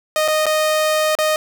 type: tone with dropouts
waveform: sawtooth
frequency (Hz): 619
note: D#5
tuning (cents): -9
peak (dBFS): -11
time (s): 0.16-1.36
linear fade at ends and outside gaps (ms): 1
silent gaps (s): 0.279-0.283 / 0.457-0.465 / 1.152-1.187
effects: none